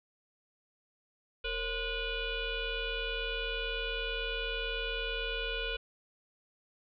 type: tone with frequency modulation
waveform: sine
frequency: 1457 Hz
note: F#6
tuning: 27 cents flat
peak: -32 dBFS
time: 1.44-5.77 s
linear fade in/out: 10 ms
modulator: 499 Hz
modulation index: 3.8
effects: none